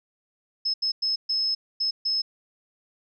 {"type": "tone bursts at uneven times", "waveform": "sine", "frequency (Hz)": 5190, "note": "E8", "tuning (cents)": -28, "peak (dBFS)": -22, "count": 6, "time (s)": [[0.65, 0.74], [0.82, 0.92], [1.02, 1.16], [1.29, 1.55], [1.8, 1.91], [2.05, 2.22]], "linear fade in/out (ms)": 10, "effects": []}